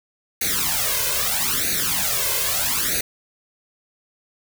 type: noise with flanger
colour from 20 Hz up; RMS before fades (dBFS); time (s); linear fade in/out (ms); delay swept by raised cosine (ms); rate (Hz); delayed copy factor
white; -22; 0.41-3.01; 5; 0.47 to 1.97; 0.78; +1
effects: none